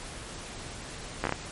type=slowing click train; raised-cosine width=0.5 ms; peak=-12 dBFS; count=5; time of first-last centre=1.24-1.324 s; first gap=13 ms; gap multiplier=1.33; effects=pink hiss -41 dBFS RMS until 1.51 s + MP3 48 kbps